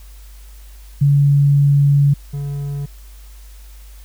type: tone pair in turn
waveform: sine / triangle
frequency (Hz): 142.1 / 142.1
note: C#3 / C#3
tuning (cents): +43 / +43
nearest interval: unison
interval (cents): 0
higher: neither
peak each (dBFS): -9 / -19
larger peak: first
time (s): 1.01-2.14 / 2.33-2.86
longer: first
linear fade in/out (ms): 10
effects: added 50 Hz sine -36 dBFS peak until 4.04 s + white hiss -49 dBFS RMS until 4.04 s